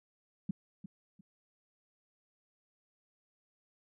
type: tone with echo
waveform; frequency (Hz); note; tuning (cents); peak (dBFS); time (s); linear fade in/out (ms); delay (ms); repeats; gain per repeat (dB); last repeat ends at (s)
sine; 190.3; F#3; +49; -29; 0.49-0.51; 5; 350; 2; -12; 1.21
effects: none